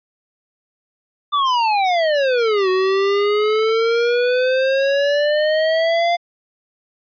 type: exponential two-way sweep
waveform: square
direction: down then up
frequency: 1192 to 370 to 698 Hz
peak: -15 dBFS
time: 1.32-6.17 s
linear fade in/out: 20 ms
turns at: 2.69 s
effects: resampled to 11025 Hz